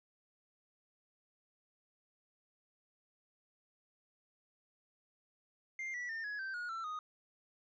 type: tone with pitch steps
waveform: triangle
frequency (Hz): 2103 / 1950.9 / 1809.7 / 1678.8 / 1557.4 / 1444.7 / 1340.2 / 1243.2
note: C7 / B6 / A6 / G#6 / G6 / F#6 / E6 / D#6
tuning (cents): +8 / -22 / +48 / +18 / -12 / -42 / +28 / -2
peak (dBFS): -37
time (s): 5.79-6.99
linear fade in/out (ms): 2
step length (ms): 150
effects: resampled to 16000 Hz